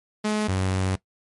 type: tone pair in turn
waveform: sawtooth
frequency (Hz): 212.7 / 94.26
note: G#3 / F#2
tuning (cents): +42 / +33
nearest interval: octave + major second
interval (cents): 1409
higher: first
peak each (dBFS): -18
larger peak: neither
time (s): 0.24-0.48 / 0.48-0.96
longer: second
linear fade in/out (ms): 10
effects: noise-tail reverb RT60 0.1 s tail -18 dB re dry + MP3 48 kbps